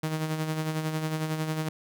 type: tone with tremolo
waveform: sawtooth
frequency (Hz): 156.9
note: D#3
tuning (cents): +15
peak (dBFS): -22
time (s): 0.03-1.69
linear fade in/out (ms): 5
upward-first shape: sine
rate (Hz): 11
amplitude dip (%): 50
effects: none